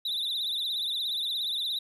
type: tone with vibrato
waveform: triangle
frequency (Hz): 3729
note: A#7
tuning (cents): 0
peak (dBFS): -27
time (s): 0.05-1.79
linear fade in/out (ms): 5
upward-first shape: triangle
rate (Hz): 17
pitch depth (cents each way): 140
effects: none